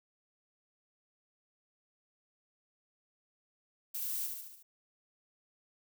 violet noise with echo, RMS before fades -38 dBFS, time 3.94-4.27 s, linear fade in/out 10 ms, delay 72 ms, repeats 5, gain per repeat -4 dB, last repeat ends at 4.63 s, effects none

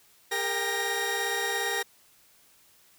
sawtooth tone cluster, 403.1 / 465.7 / 789 / 1872 Hz, G4 / A#4 / G5 / A#6, +48 / -2 / +11 / +7 cents, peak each -31 / -31 / -31 / -26 dBFS, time 0.31-1.83 s, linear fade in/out 10 ms, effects white hiss -60 dBFS RMS until 2.98 s

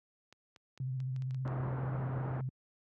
clicks, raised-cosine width 0.2 ms, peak -38 dBFS, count 9, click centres 0.326 / 0.562 / 0.776 / 1.003 / 1.163 / 1.222 / 1.309 / 1.346 / 1.478 s
sine tone with vibrato, 130 Hz, C3, 11 cents flat, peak -33 dBFS, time 0.8-2.49 s, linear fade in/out 2 ms, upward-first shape sine, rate 15 Hz, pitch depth 44 cents each way
pink low-pass noise, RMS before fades -41 dBFS, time 1.45-2.41 s, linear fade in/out 2 ms, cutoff 1400 Hz, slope 24 dB/octave
effects high-pass 80 Hz 12 dB/octave

